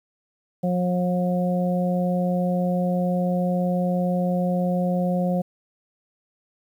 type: harmonic tone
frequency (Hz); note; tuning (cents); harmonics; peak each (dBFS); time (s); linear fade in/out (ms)
179.4; F3; +47; 1 / 2 / 3 / 4; -21 / -36 / -26 / -31; 0.63-5.42; 10
effects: 9-bit